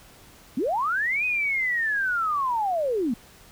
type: linear two-way sweep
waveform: sine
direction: up then down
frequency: 211.5 to 2521 to 211.5 Hz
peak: -22 dBFS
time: 0.57-3.14 s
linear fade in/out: 5 ms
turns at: 1.25 s
effects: pink hiss -51 dBFS RMS until 3.51 s